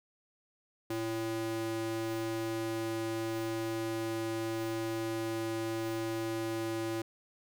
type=tone with high-pass filter; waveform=square; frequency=112.4 Hz; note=A2; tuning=37 cents sharp; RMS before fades=-35 dBFS; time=0.9-7.02 s; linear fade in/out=5 ms; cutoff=250 Hz; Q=3.2; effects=none